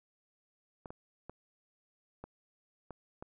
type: clicks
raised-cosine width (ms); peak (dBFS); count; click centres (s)
1; -30; 6; 0.858 / 0.905 / 1.296 / 2.24 / 2.907 / 3.225
effects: none